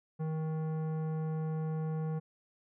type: tone with tanh clipping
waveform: sine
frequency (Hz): 157.7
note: D#3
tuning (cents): +24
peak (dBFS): -34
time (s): 0.19-2.2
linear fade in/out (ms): 20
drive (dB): 14
effects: none